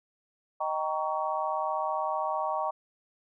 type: chord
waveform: sine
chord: Eb dominant seventh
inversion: none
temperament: just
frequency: 622.3 / 777.8 / 933.4 / 1120.1 Hz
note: Eb5 / G5 / Bb5 / Db6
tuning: 0 / -14 / +2 / +18 cents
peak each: -33 dBFS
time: 0.6-2.71 s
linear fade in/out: 10 ms
effects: none